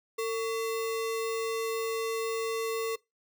sine tone with sample-and-hold, 451 Hz, A4, 43 cents sharp, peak -28 dBFS, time 0.18-2.96 s, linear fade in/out 10 ms, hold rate 1575 Hz, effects noise-tail reverb RT60 0.2 s tail -21 dB re dry

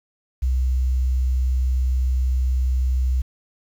sine tone, 63.8 Hz, C2, 43 cents flat, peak -17 dBFS, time 0.42-3.22 s, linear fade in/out 10 ms, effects 8-bit

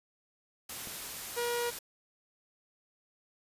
white noise, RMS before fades -41 dBFS, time 0.69-1.79 s, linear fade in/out 5 ms
click, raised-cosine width 2 ms, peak -34 dBFS, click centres 0.873 s
sawtooth tone, 477.9 Hz, A#4, 43 cents sharp, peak -27 dBFS, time 1.36-1.71 s, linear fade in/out 20 ms
effects resampled to 32000 Hz

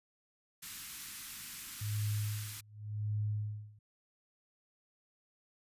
white band-stop noise, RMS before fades -45 dBFS, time 0.62-2.61 s, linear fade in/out 10 ms, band 270 to 1200 Hz, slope 24 dB/octave
sine tone with tremolo, 105.5 Hz, G#2, 28 cents sharp, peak -31 dBFS, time 1.81-3.79 s, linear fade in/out 5 ms, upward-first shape sine, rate 0.89 Hz, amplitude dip 95%
effects resampled to 32000 Hz

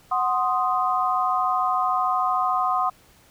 sine chord, C diminished, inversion second, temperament equal, 740 / 1046.5 / 1244.5 Hz, Gb5 / C6 / Eb6, 0 / 0 / 0 cents, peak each -24 dBFS, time 0.11-2.9 s, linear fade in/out 10 ms, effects pink hiss -55 dBFS RMS until 3.3 s

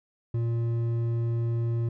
triangle tone with hard clipping, 116.5 Hz, A#2, 1 cent flat, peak -26 dBFS, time 0.34-1.89 s, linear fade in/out 5 ms, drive 10 dB, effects none

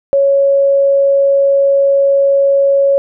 sine tone, 554.4 Hz, C#5, in tune, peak -7 dBFS, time 0.13-2.98 s, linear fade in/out 0 ms, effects none

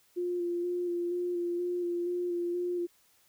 sine tone with vibrato, 350.8 Hz, F4, 8 cents sharp, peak -29 dBFS, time 0.16-2.87 s, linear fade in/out 20 ms, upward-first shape square, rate 2.1 Hz, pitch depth 17 cents each way, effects white hiss -66 dBFS RMS until 3.28 s

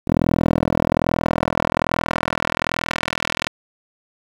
10% pulse tone with band-pass filter sweep, 41.2 Hz, E1, in tune, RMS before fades -21 dBFS, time 0.07-3.49 s, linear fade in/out 10 ms, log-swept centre 320 to 2800 Hz, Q 0.86, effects 7-bit

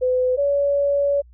sine tone pair in turn, 506 / 566.8 Hz, B4 / C#5, +42 / +38 cents, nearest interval major second, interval 196 cents, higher second, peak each -16 dBFS, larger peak neither, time 0.01-0.37 / 0.37-1.22 s, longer second, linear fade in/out 20 ms, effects added 60 Hz sine -45 dBFS peak until 1.33 s

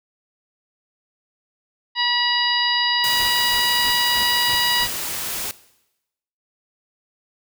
harmonic tone, 967 Hz, B5, 37 cents flat, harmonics 1 / 2 / 3 / 4 / 5, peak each -24 / -24 / -24 / -24 / -24 dBFS, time 1.95-4.88 s, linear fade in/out 50 ms
white noise, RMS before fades -27 dBFS, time 3.04-5.51 s, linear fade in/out 0 ms
pink noise bursts, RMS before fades -34 dBFS, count 6, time 3.19-4.884 s, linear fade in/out 20 ms, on 99 ms, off 220 ms
effects noise-tail reverb RT60 0.9 s tail -18 dB re dry

